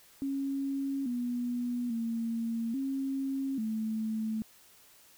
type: tone with pitch steps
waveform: sine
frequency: 274.4 / 243.3 / 229.3 / 270.4 / 219.5 Hz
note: C#4 / B3 / A#3 / C#4 / A3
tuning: -17 / -26 / -28 / -43 / -4 cents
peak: -30 dBFS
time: 0.22-4.42 s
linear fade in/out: 0 ms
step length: 840 ms
effects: white hiss -59 dBFS RMS until 5.17 s